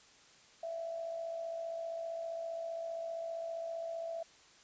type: tone with amplitude modulation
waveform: sine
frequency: 664 Hz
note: E5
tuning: 12 cents sharp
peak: -35 dBFS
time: 0.63-4.23 s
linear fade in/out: 5 ms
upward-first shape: sine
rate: 55.2 Hz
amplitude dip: 50%
effects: white hiss -61 dBFS RMS until 4.63 s + resampled to 16000 Hz

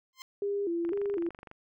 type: tone with exponential growth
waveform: 10% pulse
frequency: 1046.5 Hz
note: C6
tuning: in tune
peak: -30 dBFS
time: 0.13-0.22 s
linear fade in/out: 1 ms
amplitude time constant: 18 ms
type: tone with vibrato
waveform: sine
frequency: 370 Hz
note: F#4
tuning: in tune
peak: -28 dBFS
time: 0.42-1.29 s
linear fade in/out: 2 ms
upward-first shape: square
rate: 2 Hz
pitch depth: 150 cents each way
type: click train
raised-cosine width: 0.5 ms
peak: -31 dBFS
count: 17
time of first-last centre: 0.85-1.514 s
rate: 24.1 Hz
effects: none

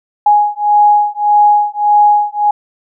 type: beating tone pair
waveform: sine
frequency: 830.6 / 832.3 Hz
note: G#5 / G#5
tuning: 0 / +4 cents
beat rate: 1.7 Hz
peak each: -10 / -10 dBFS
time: 0.26-2.51 s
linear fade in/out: 5 ms
effects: none

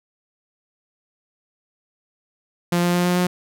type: tone with pitch steps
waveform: sawtooth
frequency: 174.1 / 175.41 / 176.73 / 178.07 / 179.41 Hz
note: F3 / F3 / F3 / F3 / F3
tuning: -5 / +8 / +21 / +34 / +47 cents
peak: -13 dBFS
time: 2.72-3.27 s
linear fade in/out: 5 ms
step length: 110 ms
effects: none

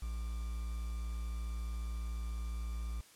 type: tone with quantisation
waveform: triangle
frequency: 57.1 Hz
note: A#1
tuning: 35 cents flat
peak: -34 dBFS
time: 0.02-3.01 s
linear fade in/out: 5 ms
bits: 9
effects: white hiss -60 dBFS RMS until 3.15 s + low-pass 11000 Hz 12 dB/octave

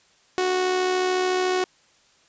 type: tone with amplitude modulation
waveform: sawtooth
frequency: 368.5 Hz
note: F#4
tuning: 7 cents flat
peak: -15 dBFS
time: 0.38-1.64 s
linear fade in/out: 0 ms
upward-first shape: sine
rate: 73.8 Hz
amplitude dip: 35%
effects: white hiss -59 dBFS RMS until 2.28 s + resampled to 16000 Hz

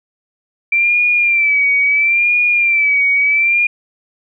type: tone with vibrato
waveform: sine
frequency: 2342 Hz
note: D7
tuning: 5 cents flat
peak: -10 dBFS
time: 0.72-3.67 s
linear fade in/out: 5 ms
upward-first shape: sine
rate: 0.74 Hz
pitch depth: 70 cents each way
effects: none

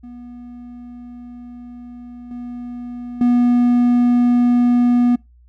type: tone with level steps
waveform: triangle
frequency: 243.1 Hz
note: B3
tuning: 27 cents flat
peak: -31 / -25 / -9 dBFS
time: 0.03-5.16 s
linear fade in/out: 10 ms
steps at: 2.31 / 3.21 s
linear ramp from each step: 2 ms
effects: noise-tail reverb RT60 0.2 s tail -23 dB re dry + added 60 Hz sine -46 dBFS peak until 5.48 s

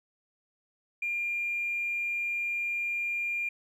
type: tone with tanh clipping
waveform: triangle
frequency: 2400 Hz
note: D7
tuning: 37 cents sharp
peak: -28 dBFS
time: 1.02-3.49 s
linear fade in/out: 5 ms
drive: 1 dB
effects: none

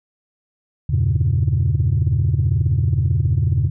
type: chord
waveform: sine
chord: E diminished seventh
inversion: none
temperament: equal with one note detuned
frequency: 82.79 / 98 / 116.54 / 138.59 Hz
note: E2 / G2 / Bb2 / Db3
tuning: +8 / 0 / 0 / 0 cents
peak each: -19 dBFS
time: 0.89-3.7 s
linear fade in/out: 10 ms
effects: tanh soft clip ceiling -9 dBFS

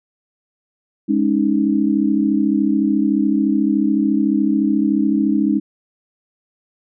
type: chord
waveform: sine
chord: Ab suspended fourth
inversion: none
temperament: equal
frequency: 207.7 / 277.2 / 311.1 Hz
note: Ab3 / Db4 / Eb4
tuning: 0 / 0 / 0 cents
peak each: -18 dBFS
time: 1.08-5.6 s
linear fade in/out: 20 ms
effects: none

